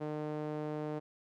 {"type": "tone with band-pass filter", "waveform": "sawtooth", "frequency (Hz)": 151.6, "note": "D#3", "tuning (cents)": -45, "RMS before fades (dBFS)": -38, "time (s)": [0, 1], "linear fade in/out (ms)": 20, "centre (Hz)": 470, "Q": 1.2, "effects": []}